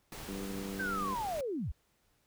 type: noise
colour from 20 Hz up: pink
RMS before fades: -45 dBFS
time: 0.12-1.41 s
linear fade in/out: 2 ms
type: harmonic tone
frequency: 98 Hz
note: G2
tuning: in tune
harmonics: 2 / 3 / 4 / 5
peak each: -40 / -44 / -46 / -48 dBFS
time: 0.28-1.15 s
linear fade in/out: 10 ms
type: linear sweep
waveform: sine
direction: down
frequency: 1585 to 37.8 Hz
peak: -33 dBFS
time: 0.79-1.72 s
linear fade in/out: 10 ms
effects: pink hiss -73 dBFS RMS until 2.26 s